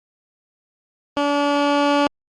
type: tone with level ramp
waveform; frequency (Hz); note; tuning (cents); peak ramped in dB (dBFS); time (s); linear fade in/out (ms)
15% pulse; 287.5; D4; -37; -11 to -8; 1.17-2.07; 0
effects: low-pass 4000 Hz 12 dB/octave + Opus 32 kbps